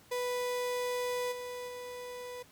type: tone with level steps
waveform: 35% pulse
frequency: 493.9 Hz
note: B4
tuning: in tune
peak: -30 / -37 / -39 dBFS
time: 0.11-2.43 s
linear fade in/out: 10 ms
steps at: 1.31 / 1.67 s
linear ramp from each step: 20 ms
effects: pink hiss -60 dBFS RMS until 2.51 s + high-pass 60 Hz 12 dB/octave